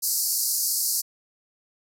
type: band-pass noise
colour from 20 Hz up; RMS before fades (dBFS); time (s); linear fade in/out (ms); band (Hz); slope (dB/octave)
white; -25; 0.02-1.02; 20; 4400 to 15000; 96
effects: none